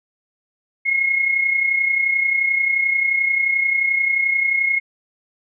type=tone with amplitude modulation; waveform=sine; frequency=2160 Hz; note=C#7; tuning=45 cents flat; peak=-13 dBFS; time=0.85-4.8 s; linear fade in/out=20 ms; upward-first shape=sine; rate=31.4 Hz; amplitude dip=55%; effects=none